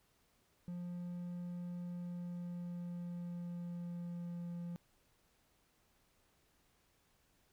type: tone with pitch glide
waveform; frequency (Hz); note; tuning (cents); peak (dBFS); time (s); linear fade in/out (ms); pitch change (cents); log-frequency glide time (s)
triangle; 175.9 to 172.78; F3 to F3; +13 to -18; -39; 0.68-4.76; 0; -31; 1.84-4.57
effects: pink hiss -74 dBFS RMS until 7.52 s